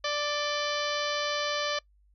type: harmonic tone with a mistuned harmonic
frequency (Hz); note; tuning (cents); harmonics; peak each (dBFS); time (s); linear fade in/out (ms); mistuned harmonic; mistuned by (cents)
587.3; D5; 0; 1 / 2 / 3 / 4 / 5 / 6 / 7 / 8 / 9 / 10; -32 / -34 / -36 / -39 / -37 / -39 / -40 / -39 / -45 / -44; 0.04-1.79; 5; 5; +52
effects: noise-tail reverb RT60 0.1 s tail -23 dB re dry + added 50 Hz sine -60 dBFS peak until 2.14 s